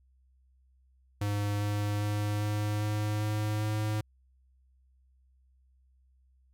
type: tone with pitch steps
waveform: square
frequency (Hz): 102.7 / 103.41 / 104.13 / 104.86 / 105.59 / 106.32 / 107.06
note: G#2 / G#2 / G#2 / G#2 / G#2 / G#2 / A2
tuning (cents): -19 / -7 / +5 / +17 / +29 / +41 / -47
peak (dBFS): -29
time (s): 1.21-4.01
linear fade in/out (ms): 5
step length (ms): 400
effects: added 64 Hz sine -62 dBFS peak until 6.53 s